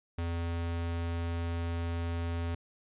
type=tone; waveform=square; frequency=84.6 Hz; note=E2; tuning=45 cents sharp; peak=-32 dBFS; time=0.18-2.55 s; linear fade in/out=5 ms; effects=resampled to 8000 Hz